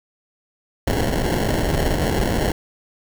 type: noise with sample-and-hold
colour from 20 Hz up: pink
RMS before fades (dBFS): -20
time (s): 0.87-2.52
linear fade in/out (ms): 5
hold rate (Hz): 1225
effects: none